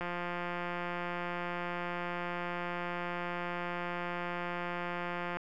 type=click train; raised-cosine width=0.5 ms; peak=-22 dBFS; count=939; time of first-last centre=0.01-5.37 s; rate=175 Hz; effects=none